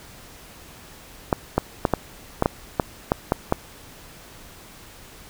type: clicks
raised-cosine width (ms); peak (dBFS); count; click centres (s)
1; -3; 10; 1.328 / 1.58 / 1.852 / 1.937 / 2.424 / 2.459 / 2.798 / 3.119 / 3.321 / 3.524
effects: pink hiss -45 dBFS RMS until 5.29 s